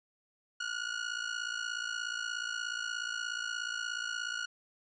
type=ring-modulated tone; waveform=sawtooth; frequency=1449 Hz; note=F#6; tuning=37 cents flat; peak=-28 dBFS; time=0.6-4.46 s; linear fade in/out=5 ms; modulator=28.4 Hz; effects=resampled to 16000 Hz

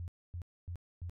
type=tone bursts; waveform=sine; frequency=87.31 Hz; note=F2; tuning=in tune; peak=-38 dBFS; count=4; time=0-1.096 s; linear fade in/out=0 ms; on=79 ms; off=260 ms; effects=none

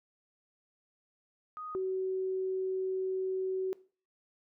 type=tone pair in turn; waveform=sine; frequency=1244.5 / 376.9 Hz; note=D#6 / F#4; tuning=0 / +32 cents; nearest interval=octave + major sixth; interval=2068 cents; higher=first; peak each=-39 / -30 dBFS; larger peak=second; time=1.57-1.75 / 1.75-3.73 s; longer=second; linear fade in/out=0 ms; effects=noise-tail reverb RT60 0.4 s tail -20 dB re dry

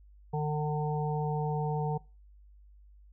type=harmonic tone; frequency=150.6 Hz; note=D3; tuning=44 cents sharp; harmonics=1 / 3 / 5 / 6; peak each=-30 / -35 / -37 / -38 dBFS; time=0.33-1.98 s; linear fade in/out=10 ms; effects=noise-tail reverb RT60 0.3 s tail -22 dB re dry + added 50 Hz sine -53 dBFS peak until 3.12 s

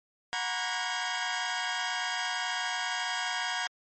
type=tone cluster; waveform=20% pulse; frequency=732 / 940 / 998 / 1124 / 1629 Hz; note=F#5 / A#5 / B5 / C#6 / G#6; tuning=-19 / +14 / +18 / +24 / -34 cents; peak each=-31 / -31 / -36 / -37 / -29 dBFS; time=0.33-3.67 s; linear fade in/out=0 ms; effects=MP3 32 kbps

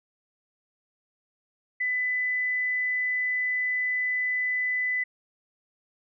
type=tone; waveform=sine; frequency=2000 Hz; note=B6; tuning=21 cents sharp; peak=-24 dBFS; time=1.8-5.04 s; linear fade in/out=10 ms; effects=none

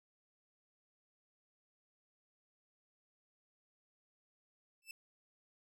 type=tone with exponential growth; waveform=sawtooth; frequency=2644 Hz; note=E7; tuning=5 cents sharp; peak=-39 dBFS; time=4.82-4.91 s; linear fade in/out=2 ms; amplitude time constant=18 ms; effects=none

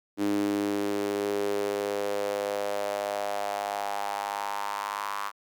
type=tone with high-pass filter sweep; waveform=sawtooth; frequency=101.6 Hz; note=G#2; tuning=38 cents flat; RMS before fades=-30 dBFS; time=0.17-5.32 s; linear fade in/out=50 ms; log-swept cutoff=290 to 1100 Hz; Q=4.6; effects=none

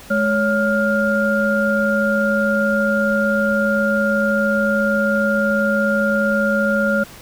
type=tone cluster; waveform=sine; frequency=211.3 / 558 / 1407 Hz; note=G#3 / C#5 / F6; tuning=+30 / +11 / +12 cents; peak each=-19 dBFS; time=0.1-7.04 s; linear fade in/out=10 ms; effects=pink hiss -40 dBFS RMS until 7.21 s

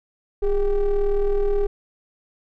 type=ring-modulated tone; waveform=triangle; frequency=192.7 Hz; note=G3; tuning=29 cents flat; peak=-12 dBFS; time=0.42-1.67 s; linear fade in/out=10 ms; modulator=212 Hz; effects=none

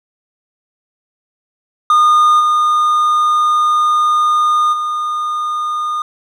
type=tone with level steps; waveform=triangle; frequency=1221 Hz; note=D#6; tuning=33 cents flat; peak=-5 / -8 / -14 dBFS; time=1.9-6.02 s; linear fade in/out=2 ms; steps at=2.39 / 4.72 s; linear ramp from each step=20 ms; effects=none

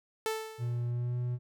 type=tone with exponential decay; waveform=sawtooth; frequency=440 Hz; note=A4; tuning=in tune; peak=-24 dBFS; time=0.26-0.91 s; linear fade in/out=0 ms; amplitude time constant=140 ms
type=tone with pitch glide; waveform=triangle; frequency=120 to 122.8 Hz; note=B2 to B2; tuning=-49 to -9 cents; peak=-28 dBFS; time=0.58-1.39 s; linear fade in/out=50 ms; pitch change=+40 cents; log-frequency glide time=0.87-1.17 s
effects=none

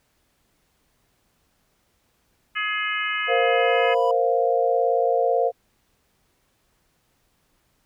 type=harmonic tone; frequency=421.5 Hz; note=G#4; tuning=26 cents sharp; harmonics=3 / 4 / 5 / 6 / 7; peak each=-29 / -28 / -28 / -31 / -32 dBFS; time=2.55-3.95 s; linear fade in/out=20 ms
type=tone with exponential growth; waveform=triangle; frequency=987.8 Hz; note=B5; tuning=in tune; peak=-22 dBFS; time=2.68-4.11 s; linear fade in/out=2 ms; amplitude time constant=310 ms
type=chord; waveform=sine; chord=Bb suspended second; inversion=none; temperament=just; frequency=466.2 / 524.4 / 699.2 Hz; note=Bb4 / C5 / F5; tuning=0 / +4 / +2 cents; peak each=-22 dBFS; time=3.27-5.52 s; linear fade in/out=50 ms
effects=pink hiss -67 dBFS RMS until 7.85 s

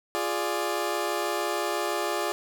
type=chord; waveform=20% pulse; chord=D diminished; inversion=first; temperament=equal; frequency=349.2 / 415.3 / 587.3 Hz; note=F4 / Ab4 / D5; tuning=0 / 0 / 0 cents; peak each=-26 dBFS; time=0.15-2.32 s; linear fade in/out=0 ms; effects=none

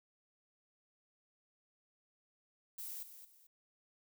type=noise with echo; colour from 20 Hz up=violet; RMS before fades=-45 dBFS; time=2.78-3.03 s; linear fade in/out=5 ms; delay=220 ms; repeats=2; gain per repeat=-10 dB; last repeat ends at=3.47 s; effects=none

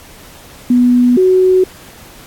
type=tone pair in turn; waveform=sine; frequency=245.8 / 371.7 Hz; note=B3 / F#4; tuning=-8 / +8 cents; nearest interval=perfect fifth; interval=716 cents; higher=second; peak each=-6 dBFS; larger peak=neither; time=0.7-1.17 / 1.17-1.64 s; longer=neither; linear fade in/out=5 ms; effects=pink hiss -38 dBFS RMS until 2.26 s + AAC 64 kbps

